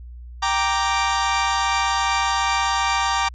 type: chord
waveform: sawtooth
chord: G minor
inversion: none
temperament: equal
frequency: 784 / 932.3 / 1174.7 Hz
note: G5 / Bb5 / D6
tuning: 0 / 0 / 0 cents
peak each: -20 / -19 / -19 dBFS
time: 0.42-3.29 s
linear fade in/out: 10 ms
effects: added 60 Hz sine -35 dBFS peak until 3.34 s + resampled to 16000 Hz